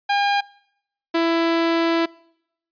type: tone pair in turn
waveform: sawtooth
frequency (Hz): 808 / 332.5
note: G#5 / E4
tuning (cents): -48 / +15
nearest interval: octave + minor third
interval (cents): 1537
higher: first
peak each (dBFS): -13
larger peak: neither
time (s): 0.09-0.41 / 1.14-2.06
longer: second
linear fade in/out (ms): 10
effects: noise-tail reverb RT60 0.8 s tail -25 dB re dry + resampled to 11025 Hz